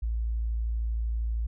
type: tone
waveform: sine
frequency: 56.4 Hz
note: A1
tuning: 44 cents sharp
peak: -26 dBFS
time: 0.02-1.47 s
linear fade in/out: 10 ms
effects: none

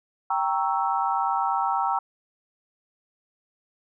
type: chord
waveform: sine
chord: G diminished seventh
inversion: none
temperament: equal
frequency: 784 / 932.3 / 1108.7 / 1318.5 Hz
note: G5 / Bb5 / Db6 / Fb6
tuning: 0 / 0 / 0 / 0 cents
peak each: -26 / -26 / -31 / -28 dBFS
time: 0.3-1.99 s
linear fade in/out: 5 ms
effects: none

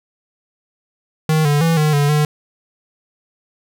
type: tone with pitch steps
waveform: square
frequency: 156.5 / 145.8 / 165 / 152.6 / 144.3 / 150.2 Hz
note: D#3 / D3 / E3 / D#3 / D3 / D3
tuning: +10 / -12 / +2 / -33 / -30 / +39 cents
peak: -13 dBFS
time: 1.29-2.25 s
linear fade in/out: 2 ms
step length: 160 ms
effects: none

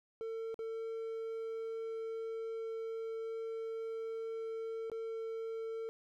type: tone with dropouts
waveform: triangle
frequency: 450.2 Hz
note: A4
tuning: 40 cents sharp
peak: -36 dBFS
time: 0.21-5.89 s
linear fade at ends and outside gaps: 0 ms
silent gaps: 0.543-0.591 / 4.899-4.917 s
effects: none

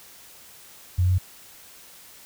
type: tone with pitch steps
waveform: sine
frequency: 89.9 / 91.2 / 92 Hz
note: F#2 / F#2 / F#2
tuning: -49 / -24 / -9 cents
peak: -17 dBFS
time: 0.98-1.184 s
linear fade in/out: 10 ms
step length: 68 ms
effects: white hiss -48 dBFS RMS until 2.25 s

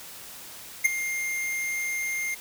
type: tone with ADSR envelope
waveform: square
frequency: 2117 Hz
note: C7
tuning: 20 cents sharp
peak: -15 dBFS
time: 0.84-2.35 s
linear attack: 15 ms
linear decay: 14 ms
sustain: -13 dB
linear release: 12 ms
effects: white hiss -43 dBFS RMS until 2.4 s

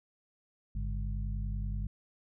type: harmonic tone with a mistuned harmonic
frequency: 50.3 Hz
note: G1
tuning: 45 cents sharp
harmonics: 1 / 2 / 3 / 4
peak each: -33 / -39 / -43 / -45 dBFS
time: 0.75-1.87 s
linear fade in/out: 5 ms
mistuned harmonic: 3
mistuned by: -120 cents
effects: none

